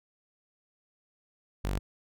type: tone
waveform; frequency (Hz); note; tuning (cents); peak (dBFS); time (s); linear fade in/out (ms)
sawtooth; 48.28; G1; -26; -25; 1.64-1.79; 10
effects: none

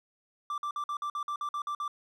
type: tone bursts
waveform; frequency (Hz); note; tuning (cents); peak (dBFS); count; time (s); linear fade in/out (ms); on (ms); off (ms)
triangle; 1174.7; D6; 0; -29; 11; 0.5-1.879; 2; 79; 51
effects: none

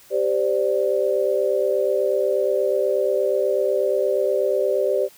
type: chord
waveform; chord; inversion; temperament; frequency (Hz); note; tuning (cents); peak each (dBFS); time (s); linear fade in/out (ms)
sine; G suspended fourth; none; equal with one note detuned; 392 / 519 / 587.3; G4 / C5 / D5; 0 / -14 / 0; -22; 0.1-5.09; 50
effects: white hiss -50 dBFS RMS until 5.17 s

